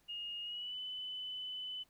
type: tone with pitch glide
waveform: sine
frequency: 2852 to 3009 Hz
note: F7 to F#7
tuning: +36 to +28 cents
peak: -40 dBFS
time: 0.08-1.84 s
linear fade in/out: 20 ms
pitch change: +92 cents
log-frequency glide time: 0.42-0.78 s
effects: pink hiss -72 dBFS RMS until 1.89 s